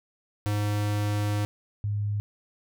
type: tone pair in turn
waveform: square / sine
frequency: 103.83 / 103.37 Hz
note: G#2 / G#2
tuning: 0 / -8 cents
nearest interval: unison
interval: 8 cents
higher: first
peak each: -25 dBFS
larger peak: neither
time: 0.46-1.45 / 1.84-2.2 s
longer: first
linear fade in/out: 0 ms
effects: none